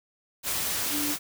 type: tone in noise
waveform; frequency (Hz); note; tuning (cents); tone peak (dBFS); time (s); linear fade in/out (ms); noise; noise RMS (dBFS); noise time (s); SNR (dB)
sine; 293.7; D4; 0; -30; 0.9-1.16; 50; white; -29; 0.43-1.19; -4
effects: none